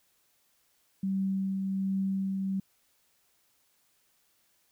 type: tone with tremolo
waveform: sine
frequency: 192.8 Hz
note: G3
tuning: 28 cents flat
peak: -26 dBFS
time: 1.03-2.6 s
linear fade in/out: 5 ms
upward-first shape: triangle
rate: 1.3 Hz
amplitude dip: 30%
effects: white hiss -70 dBFS RMS until 4.71 s